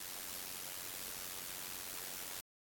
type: noise with amplitude modulation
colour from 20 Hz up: white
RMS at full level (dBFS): -42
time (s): 0-2.41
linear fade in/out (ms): 5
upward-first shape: sine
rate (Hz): 91.8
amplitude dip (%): 70
effects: AAC 64 kbps